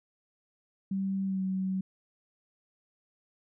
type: tone with pitch glide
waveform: sine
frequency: 193.5 to 189.08 Hz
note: G3 to F#3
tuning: -22 to +38 cents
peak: -28 dBFS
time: 0.91-1.81 s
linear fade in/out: 5 ms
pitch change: -40 cents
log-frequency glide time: 1.24-1.42 s
effects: none